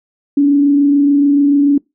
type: tone with frequency modulation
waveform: sine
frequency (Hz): 284.6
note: C#4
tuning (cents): +46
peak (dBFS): -7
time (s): 0.37-1.78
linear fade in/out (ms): 5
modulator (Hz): 26.9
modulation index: 0.24
effects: noise-tail reverb RT60 0.2 s tail -24 dB re dry